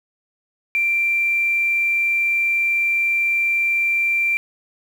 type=tone with quantisation; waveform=sine; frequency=2359 Hz; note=D7; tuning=7 cents sharp; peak=-16 dBFS; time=0.75-4.37 s; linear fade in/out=0 ms; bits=7; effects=none